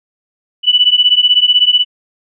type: beating tone pair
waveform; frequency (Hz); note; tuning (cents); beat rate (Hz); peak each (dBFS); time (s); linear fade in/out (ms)
sine; 2960 / 2976; F#7 / F#7; 0 / +9; 16; -10; 0.63-1.85; 50
effects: none